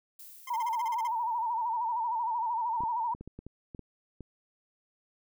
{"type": "noise with exponential decay", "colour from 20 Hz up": "violet", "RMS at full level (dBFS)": -47, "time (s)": [0.19, 1.99], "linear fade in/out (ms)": 5, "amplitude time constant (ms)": 390}
{"type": "tone bursts", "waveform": "25% pulse", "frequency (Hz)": 1046.5, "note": "C6", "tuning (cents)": 0, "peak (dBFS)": -35, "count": 10, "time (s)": [0.47, 1.075], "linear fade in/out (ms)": 5, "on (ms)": 29, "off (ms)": 35}
{"type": "tone with vibrato", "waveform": "sine", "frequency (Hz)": 929, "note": "A#5", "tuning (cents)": -6, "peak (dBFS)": -28, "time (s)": [0.5, 3.14], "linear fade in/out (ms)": 5, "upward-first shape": "sine", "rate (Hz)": 13, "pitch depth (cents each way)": 94}
{"type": "clicks", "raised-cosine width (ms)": 3, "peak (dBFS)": -30, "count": 10, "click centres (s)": [2.806, 2.836, 3.149, 3.21, 3.276, 3.39, 3.466, 3.748, 3.793, 4.207]}
{"effects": []}